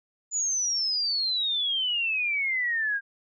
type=exponential sweep; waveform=sine; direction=down; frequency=7040 to 1597 Hz; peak=-24 dBFS; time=0.31-3.01 s; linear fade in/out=50 ms; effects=none